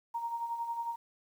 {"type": "tone with tremolo", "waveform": "sine", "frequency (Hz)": 932.3, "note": "A#5", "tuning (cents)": 0, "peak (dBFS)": -31, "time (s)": [0.14, 0.96], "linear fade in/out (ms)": 10, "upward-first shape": "sine", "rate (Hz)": 11, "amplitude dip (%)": 55, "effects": ["10-bit"]}